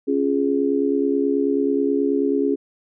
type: chord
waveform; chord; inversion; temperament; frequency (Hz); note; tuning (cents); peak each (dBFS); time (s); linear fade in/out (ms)
sine; Db major; none; just; 277.2 / 346.5 / 415.8; Db4 / F4 / Ab4; 0 / -14 / +2; -20 / -25 / -21; 0.07-2.56; 20
effects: none